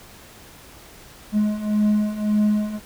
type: beating tone pair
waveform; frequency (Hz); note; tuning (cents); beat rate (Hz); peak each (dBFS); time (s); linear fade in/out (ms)
triangle; 209.4 / 211.2; G#3 / G#3; +15 / +29; 1.8; -21 / -17; 1.32-2.8; 50
effects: pink hiss -45 dBFS RMS until 2.85 s